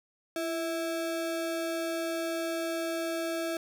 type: ring-modulated tone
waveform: square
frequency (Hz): 493.4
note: B4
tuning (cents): -2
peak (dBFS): -28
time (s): 0.36-3.57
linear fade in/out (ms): 2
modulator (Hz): 158
effects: none